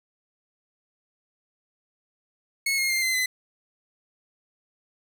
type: tone with pitch steps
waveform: sawtooth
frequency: 2188 / 2145 / 2104 / 2063 / 2023 Hz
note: C#7 / C7 / C7 / C7 / B6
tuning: -23 / +42 / +9 / -25 / +41 cents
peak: -19 dBFS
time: 2.66-3.26 s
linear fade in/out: 5 ms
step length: 120 ms
effects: none